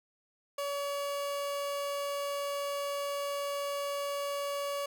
30% pulse tone, 567 Hz, C#5, 39 cents sharp, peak -30 dBFS, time 0.58-4.86 s, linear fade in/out 5 ms, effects none

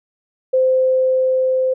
sine tone with level ramp, 518 Hz, C5, 17 cents flat, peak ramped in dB -11 to -14 dBFS, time 0.53-1.74 s, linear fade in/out 10 ms, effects none

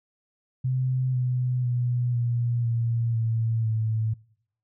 sine tone with pitch steps, 128.8 / 125.57 / 122.42 / 119.34 / 116.35 / 113.43 / 110.58 Hz, C3 / B2 / B2 / A#2 / A#2 / A#2 / A2, -27 / +29 / -15 / +41 / -3 / -47 / +9 cents, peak -22 dBFS, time 0.64-4.14 s, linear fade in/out 10 ms, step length 500 ms, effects noise-tail reverb RT60 0.7 s tail -25 dB re dry

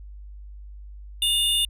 square tone pair together, 2850 / 3568 Hz, F7 / A7, +34 / +23 cents, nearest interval major third, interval 389 cents, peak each -23 dBFS, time 1.22-1.65 s, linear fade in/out 2 ms, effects added 50 Hz sine -38 dBFS peak until 1.69 s + resampled to 32000 Hz

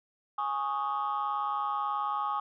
sine chord, Ab suspended fourth, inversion none, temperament just, 830.6 / 1107.5 / 1245.9 Hz, Ab5 / Db6 / Eb6, 0 / -2 / +2 cents, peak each -32 dBFS, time 0.38-2.4 s, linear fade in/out 5 ms, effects tanh soft clip ceiling -23 dBFS

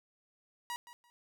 sawtooth tone with echo, 960 Hz, B5, 49 cents flat, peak -33 dBFS, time 0.7-0.76 s, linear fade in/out 0 ms, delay 170 ms, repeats 2, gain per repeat -14 dB, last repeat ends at 1.1 s, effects none

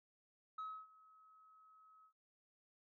sine tone with ADSR envelope, 1281 Hz, E6, 50 cents flat, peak -40 dBFS, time 0.58-2.13 s, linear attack 7 ms, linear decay 280 ms, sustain -23 dB, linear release 85 ms, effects tanh soft clip ceiling -41 dBFS

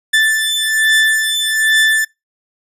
30% pulse beating tone pair, 1760 / 1761.2 Hz, A6 / A6, 0 / +1 cents, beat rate 1.2 Hz, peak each -12 dBFS, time 0.13-2.05 s, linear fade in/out 10 ms, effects noise-tail reverb RT60 0.2 s tail -23 dB re dry + resampled to 32000 Hz

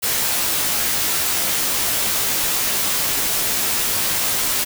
white noise with comb filter, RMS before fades -20 dBFS, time 0.02-4.65 s, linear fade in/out 20 ms, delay 16 ms, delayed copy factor -0.6, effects none

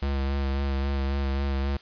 square tone with vibrato, 68.7 Hz, C#2, 15 cents flat, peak -25 dBFS, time 0.02-1.77 s, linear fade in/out 5 ms, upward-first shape sine, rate 3.7 Hz, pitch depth 27 cents each way, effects white hiss -51 dBFS RMS until 1.81 s + resampled to 11025 Hz

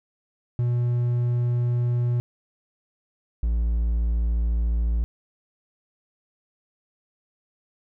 triangle tone pair in turn, 121 / 57.1 Hz, B2 / A#1, -35 / -35 cents, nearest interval octave + minor second, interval 1300 cents, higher first, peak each -18 dBFS, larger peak neither, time 0.59-2.2 / 3.43-5.04 s, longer neither, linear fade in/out 0 ms, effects none

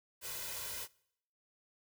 white noise with comb filter, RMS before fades -42 dBFS, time 0.21-0.88 s, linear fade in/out 50 ms, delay 2 ms, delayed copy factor +0.7, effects noise-tail reverb RT60 0.7 s tail -23 dB re dry

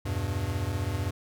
square chord, E minor, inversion none, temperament equal, 82.41 / 98 / 123.47 Hz, E2 / G2 / B2, 0 / 0 / 0 cents, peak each -34 / -31 / -36 dBFS, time 0.05-1.11 s, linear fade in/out 10 ms, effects none

